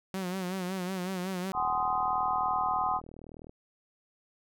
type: tone with vibrato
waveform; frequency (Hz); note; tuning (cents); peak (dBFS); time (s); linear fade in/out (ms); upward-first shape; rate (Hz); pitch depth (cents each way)
sawtooth; 185; F#3; 0; -28; 0.14-1.52; 0; sine; 5.4; 71
type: chord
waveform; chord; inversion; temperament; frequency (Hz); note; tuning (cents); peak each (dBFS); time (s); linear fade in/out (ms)
sine; Ab dominant seventh; third; just; 747.5 / 830.6 / 1038.3 / 1245.9; Gb5 / Ab5 / C6 / Eb6; +17 / 0 / -14 / +2; -31 / -34 / -31 / -32; 1.53-3.01; 50
type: click train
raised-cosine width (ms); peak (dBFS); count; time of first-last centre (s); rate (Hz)
2; -33; 78; 1.55-3.494; 39.6
effects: none